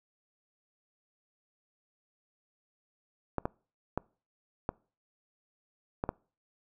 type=clicks; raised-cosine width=1 ms; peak=-16 dBFS; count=6; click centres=3.383 / 3.455 / 3.976 / 4.691 / 6.039 / 6.091 s; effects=noise-tail reverb RT60 0.4 s tail -25 dB re dry